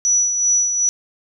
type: tone with tremolo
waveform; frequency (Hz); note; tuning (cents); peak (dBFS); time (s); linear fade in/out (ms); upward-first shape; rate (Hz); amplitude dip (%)
sine; 5900; F#8; -6; -12; 0.05-0.89; 0; sine; 2.6; 50
effects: none